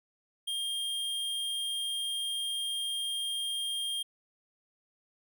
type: tone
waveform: square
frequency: 3213 Hz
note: G7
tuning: 42 cents sharp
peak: -32 dBFS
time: 0.47-4.03 s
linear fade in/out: 10 ms
effects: none